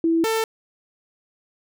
sine / sawtooth tone pair in turn, 329.6 / 446.1 Hz, E4 / A4, 0 / +24 cents, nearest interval perfect fourth, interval 524 cents, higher second, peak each -16 dBFS, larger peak neither, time 0.04-0.24 / 0.24-0.44 s, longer neither, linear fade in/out 2 ms, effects none

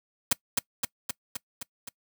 white noise with echo, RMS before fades -21 dBFS, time 0.31-0.33 s, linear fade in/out 5 ms, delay 260 ms, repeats 6, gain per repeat -3 dB, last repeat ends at 1.89 s, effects noise-tail reverb RT60 0.1 s tail -24 dB re dry

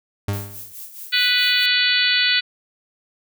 40% pulse tone with exponential decay, 100.8 Hz, G2, 49 cents sharp, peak -18 dBFS, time 0.28-0.73 s, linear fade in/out 5 ms, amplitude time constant 96 ms
violet noise with tremolo, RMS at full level -34 dBFS, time 0.33-1.66 s, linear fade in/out 2 ms, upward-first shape sine, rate 4.7 Hz, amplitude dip 65%
harmonic tone, 493.9 Hz, B4, in tune, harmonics 3 / 4 / 5 / 6 / 7 / 8 / 9, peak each -23 / -23 / -23 / -23 / -23 / -23 / -23 dBFS, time 1.12-2.41 s, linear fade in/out 20 ms
effects none

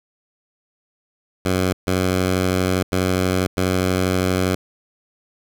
10% pulse tone bursts at uneven times, 92.5 Hz, F#2, in tune, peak -9 dBFS, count 4, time 1.45-1.73 / 1.87-2.83 / 2.92-3.47 / 3.57-4.55 s, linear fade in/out 5 ms, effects none

